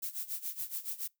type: noise with tremolo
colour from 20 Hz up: violet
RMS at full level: -36 dBFS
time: 0.02-1.08 s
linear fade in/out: 10 ms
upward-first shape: sine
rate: 7.1 Hz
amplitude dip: 85%
effects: noise-tail reverb RT60 0.2 s tail -25 dB re dry